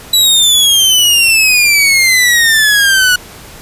sawtooth exponential sweep, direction down, 3951 to 1457 Hz, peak -3 dBFS, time 0.13-3.16 s, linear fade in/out 5 ms, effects pink hiss -33 dBFS RMS until 3.61 s + resampled to 32000 Hz

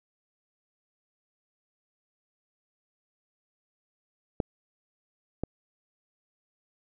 clicks, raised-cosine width 2 ms, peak -12 / -16 dBFS, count 2, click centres 4.402 / 5.436 s, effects none

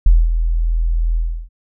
sine tone with ADSR envelope, 41.27 Hz, E1, 3 cents sharp, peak -4 dBFS, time 0.06-1.49 s, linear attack 4 ms, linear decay 220 ms, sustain -9 dB, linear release 330 ms, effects none

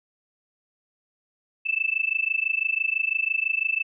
sine tone with amplitude modulation, 2637 Hz, E7, in tune, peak -18 dBFS, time 1.65-3.83 s, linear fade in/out 20 ms, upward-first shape sine, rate 26 Hz, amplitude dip 95%, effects none

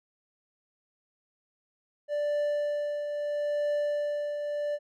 triangle tone with tremolo, 587.3 Hz, D5, in tune, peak -23 dBFS, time 2.08-4.79 s, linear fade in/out 50 ms, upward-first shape triangle, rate 0.76 Hz, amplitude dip 50%, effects none

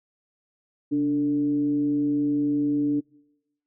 sine tone with frequency modulation, 291.2 Hz, D4, 15 cents flat, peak -20 dBFS, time 0.91-3.01 s, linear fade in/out 20 ms, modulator 156 Hz, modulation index 0.3, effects noise-tail reverb RT60 1.0 s tail -26 dB re dry

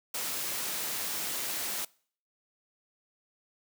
white noise, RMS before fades -34 dBFS, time 0.14-1.85 s, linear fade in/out 5 ms, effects noise-tail reverb RT60 0.5 s tail -24 dB re dry + high-pass 150 Hz 12 dB/octave

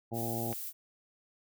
harmonic tone, 115.5 Hz, A#2, 16 cents flat, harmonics 1 / 2 / 3 / 4 / 5 / 6 / 7, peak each -38 / -39 / -40 / -45 / -45 / -43 / -43 dBFS, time 0.11-0.54 s, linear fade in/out 20 ms
violet noise, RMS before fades -40 dBFS, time 0.13-0.73 s, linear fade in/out 50 ms
click, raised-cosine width 0.3 ms, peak -28 dBFS, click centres 0.528 s
effects none

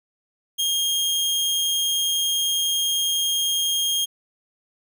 sawtooth tone, 3234 Hz, G#7, 47 cents flat, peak -17 dBFS, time 0.58-4.06 s, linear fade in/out 20 ms, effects none

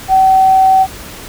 sine tone, 762 Hz, G5, 49 cents flat, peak -5 dBFS, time 0.08-0.87 s, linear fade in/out 50 ms, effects pink hiss -30 dBFS RMS until 1.28 s

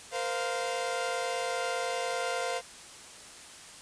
sawtooth chord, Bb suspended second, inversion none, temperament equal with one note detuned, 466.2 / 516.3 / 698.5 Hz, Bb4 / C5 / F5, 0 / -23 / 0 cents, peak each -33 / -30 / -30 dBFS, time 0.11-2.62 s, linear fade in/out 50 ms, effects white hiss -48 dBFS RMS until 3.81 s + resampled to 22050 Hz

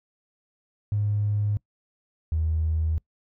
triangle tone pair in turn, 103.83 / 79.51 Hz, G#2 / D#2, 0 / +38 cents, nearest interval perfect fourth, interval 462 cents, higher first, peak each -18 / -18 dBFS, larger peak neither, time 0.92-1.57 / 2.32-2.98 s, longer second, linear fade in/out 0 ms, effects noise-tail reverb RT60 0.1 s tail -26 dB re dry + tanh soft clip ceiling -19 dBFS

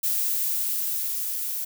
violet noise with level ramp, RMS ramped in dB -24 to -30 dBFS, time 0.03-1.65 s, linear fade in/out 10 ms, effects none

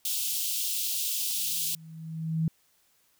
white high-pass noise, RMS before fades -30 dBFS, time 0.05-1.75 s, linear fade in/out 2 ms, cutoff 2800 Hz, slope 48 dB/octave
sine tone with exponential growth, 160.9 Hz, E3, 42 cents flat, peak -22 dBFS, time 1.33-2.48 s, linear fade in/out 2 ms, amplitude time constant 250 ms
effects white hiss -67 dBFS RMS until 3.19 s

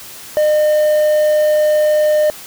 triangle tone with quantisation, 607 Hz, D#5, 43 cents flat, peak -8 dBFS, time 0.37-2.3 s, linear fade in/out 0 ms, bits 6, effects white hiss -34 dBFS RMS until 2.46 s

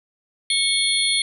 sine tone cluster, 2202 / 3275 / 3542 / 4288 / 9650 Hz, C#7 / G#7 / A7 / C8 / D9, -12 / -25 / +11 / +42 / +46 cents, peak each -24 dBFS, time 0.5-1.22 s, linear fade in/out 2 ms, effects none

